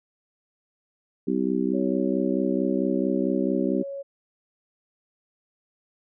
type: harmonic tone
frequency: 64.5 Hz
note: C2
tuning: 24 cents flat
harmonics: 3 / 4 / 5 / 6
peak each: -28 / -26 / -27 / -28 dBFS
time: 1.27-3.83 s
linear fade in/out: 10 ms
type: tone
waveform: sine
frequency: 554.4 Hz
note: C#5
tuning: in tune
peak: -31 dBFS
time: 1.73-4.03 s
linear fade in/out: 20 ms
effects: none